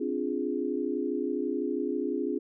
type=chord; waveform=sine; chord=D half-diminished seventh; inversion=third; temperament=equal; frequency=261.6 / 293.7 / 349.2 / 415.3 Hz; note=C4 / D4 / F4 / Ab4; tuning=0 / 0 / 0 / 0 cents; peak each=-33 dBFS; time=0-2.39 s; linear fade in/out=10 ms; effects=none